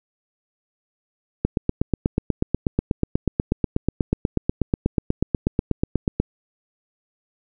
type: click train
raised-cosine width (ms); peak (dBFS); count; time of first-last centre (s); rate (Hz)
3; -5; 40; 1.45-6.2; 8.21
effects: none